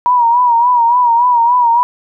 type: tone with vibrato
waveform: sine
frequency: 959 Hz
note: A#5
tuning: 49 cents sharp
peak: -7 dBFS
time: 0.06-1.83 s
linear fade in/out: 0 ms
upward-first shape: sine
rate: 3.5 Hz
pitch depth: 68 cents each way
effects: none